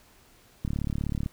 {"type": "click train", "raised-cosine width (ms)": 5, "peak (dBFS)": -17, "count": 23, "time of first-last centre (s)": [0.65, 1.261], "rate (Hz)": 36, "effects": ["pink hiss -58 dBFS RMS until 1.32 s"]}